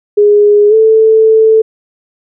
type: tone with pitch glide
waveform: sine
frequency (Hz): 413.9 to 441.1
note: G#4 to A4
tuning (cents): -6 to +4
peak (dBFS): -3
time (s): 0.17-1.62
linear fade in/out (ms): 10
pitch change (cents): +110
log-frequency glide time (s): 0.69-0.74
effects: none